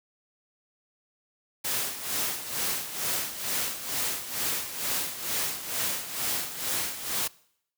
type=noise with tremolo; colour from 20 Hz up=white; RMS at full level=-28 dBFS; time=1.64-7.28 s; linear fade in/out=10 ms; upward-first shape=sine; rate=2.2 Hz; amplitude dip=70%; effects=noise-tail reverb RT60 0.7 s tail -23 dB re dry + high-pass 80 Hz 12 dB/octave